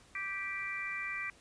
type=harmonic tone; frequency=392 Hz; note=G4; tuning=in tune; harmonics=3 / 4 / 5 / 6; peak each=-45 / -46 / -39 / -39 dBFS; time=0.15-1.3 s; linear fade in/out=2 ms; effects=pink hiss -61 dBFS RMS until 1.4 s + resampled to 22050 Hz